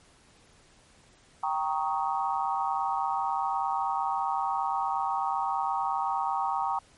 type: chord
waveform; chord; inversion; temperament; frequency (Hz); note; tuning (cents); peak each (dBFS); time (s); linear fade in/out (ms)
sine; Eb dominant seventh; first; equal with one note detuned; 784 / 932.3 / 1108.7 / 1253.9; G5 / Bb5 / Db6 / Eb6; 0 / 0 / 0 / +13; -30 / -30 / -33 / -35; 1.43-6.79; 5
effects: pink hiss -59 dBFS RMS until 6.97 s + MP3 48 kbps